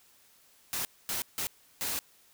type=noise bursts at uneven times; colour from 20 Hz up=white; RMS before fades=-33 dBFS; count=4; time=0.73-0.85 / 1.09-1.22 / 1.38-1.47 / 1.81-1.99 s; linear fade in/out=0 ms; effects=white hiss -62 dBFS RMS until 2.33 s